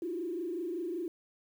sine tone with frequency modulation, 345.8 Hz, F4, 17 cents flat, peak -33 dBFS, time 0.02-1.08 s, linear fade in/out 2 ms, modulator 25.3 Hz, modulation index 1.1, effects 10-bit

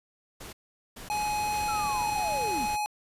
pink noise bursts, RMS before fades -43 dBFS, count 3, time 0.4-1.65 s, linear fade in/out 10 ms, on 130 ms, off 430 ms
square tone, 840 Hz, G#5, 19 cents sharp, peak -28 dBFS, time 1.1-2.86 s, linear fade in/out 0 ms
pink noise, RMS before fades -40 dBFS, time 1.1-2.77 s, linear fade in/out 20 ms
sine linear sweep, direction down, 1376 to 202.6 Hz, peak -33 dBFS, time 1.68-2.66 s, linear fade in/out 5 ms
effects resampled to 32000 Hz

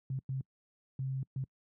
sine tone bursts at uneven times, 132.9 Hz, C3, 27 cents sharp, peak -32 dBFS, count 4, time 0.1-0.19 / 0.29-0.41 / 0.99-1.23 / 1.36-1.44 s, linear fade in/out 2 ms, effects noise-tail reverb RT60 0.1 s tail -26 dB re dry + high-pass 80 Hz 12 dB/octave

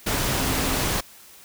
sine tone in noise, 261.6 Hz, C4, in tune, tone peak -30 dBFS, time 0.39-0.75 s, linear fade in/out 10 ms, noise pink, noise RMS -24 dBFS, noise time 0.06-1.01 s, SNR -9 dB, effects white hiss -48 dBFS RMS until 1.44 s

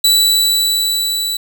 sawtooth tone with level ramp, 3951 Hz, B7, in tune, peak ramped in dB -5 to -14 dBFS, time 0.04-1.37 s, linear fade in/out 5 ms, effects none

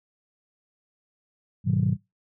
sine chord, G# minor seventh, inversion none, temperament just, 103.83 / 124.59 / 155.74 / 186.89 Hz, G#2 / B2 / D#3 / F#3, 0 / +16 / +2 / +18 cents, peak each -25 dBFS, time 1.64-1.97 s, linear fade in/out 50 ms, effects noise-tail reverb RT60 0.2 s tail -22 dB re dry + tanh soft clip ceiling -11 dBFS

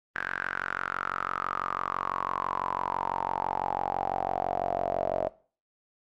sawtooth tone with band-pass filter sweep, 46 Hz, F#1, 9 cents flat, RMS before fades -31 dBFS, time 0.15-5.29 s, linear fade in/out 0 ms, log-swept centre 1600 to 630 Hz, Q 8.3, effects noise-tail reverb RT60 0.4 s tail -19 dB re dry + Opus 32 kbps

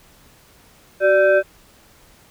sine tone with frequency modulation, 587.3 Hz, D5, in tune, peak -11 dBFS, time 1-1.43 s, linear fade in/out 50 ms, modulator 965 Hz, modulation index 0.86, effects pink hiss -51 dBFS RMS until 2.3 s

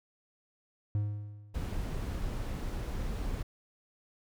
triangle tone with exponential decay, 103.83 Hz, G#2, in tune, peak -24 dBFS, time 0.95-1.83 s, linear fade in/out 0 ms, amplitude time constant 190 ms
brown noise, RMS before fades -35 dBFS, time 1.54-3.43 s, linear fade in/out 10 ms
effects none

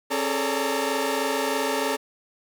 sawtooth tone cluster, 270.4 / 421.1 / 444.3 / 576 / 915 Hz, C#4 / G#4 / A4 / D5 / A#5, -43 / +24 / +17 / -34 / -32 cents, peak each -26 dBFS, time 0.1-1.97 s, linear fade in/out 20 ms, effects none

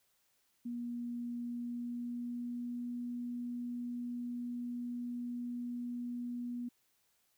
sine tone with pitch glide, 239.5 to 242.3 Hz, A#3 to B3, +47 to -33 cents, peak -37 dBFS, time 0.65-6.69 s, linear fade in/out 10 ms, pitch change +20 cents, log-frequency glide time 1.36-2.94 s, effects white hiss -75 dBFS RMS until 7.37 s

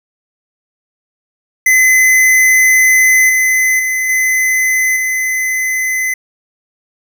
square tone with level steps, 2034 Hz, C7, 50 cents flat, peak -7 / -10 / -14 / -11 / -14 dBFS, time 1.66-6.14 s, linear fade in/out 5 ms, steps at 3.29 / 3.79 / 4.09 / 4.96 s, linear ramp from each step 5 ms, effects none

